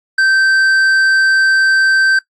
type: tone with tanh clipping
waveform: sine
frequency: 1556 Hz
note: G6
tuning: 13 cents flat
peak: -10 dBFS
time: 0.18-2.19 s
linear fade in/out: 5 ms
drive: 8 dB
effects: noise-tail reverb RT60 0.1 s tail -19 dB re dry + AAC 64 kbps